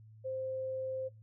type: tone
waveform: sine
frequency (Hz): 523.3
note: C5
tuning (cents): 0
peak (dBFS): -35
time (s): 0.24-1.09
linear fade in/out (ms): 20
effects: noise-tail reverb RT60 0.2 s tail -20 dB re dry + added 109 Hz sine -53 dBFS peak until 1.22 s